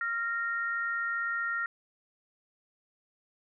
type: tone pair together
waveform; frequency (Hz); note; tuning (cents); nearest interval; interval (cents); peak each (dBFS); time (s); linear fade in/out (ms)
sine; 1389 / 1853.8; F6 / A#6; -10 / -10; perfect fourth; 500; -31 / -33; 0.01-1.66; 2
effects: none